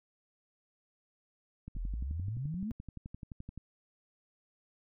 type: click train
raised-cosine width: 5 ms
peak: -31 dBFS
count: 23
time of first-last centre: 1.68-3.577 s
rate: 11.6 Hz
type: exponential sweep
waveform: sine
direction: up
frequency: 36.8 to 233.1 Hz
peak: -34 dBFS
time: 1.75-2.71 s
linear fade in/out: 0 ms
effects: none